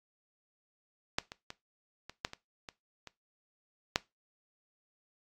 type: clicks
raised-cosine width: 0.2 ms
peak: -11 / -25 / -24 / -26 / -14 / -25 / -25 / -28 / -8 dBFS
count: 9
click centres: 1.185 / 1.319 / 1.504 / 2.096 / 2.249 / 2.334 / 2.688 / 3.073 / 3.959 s
effects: noise-tail reverb RT60 0.2 s tail -19 dB re dry + AAC 48 kbps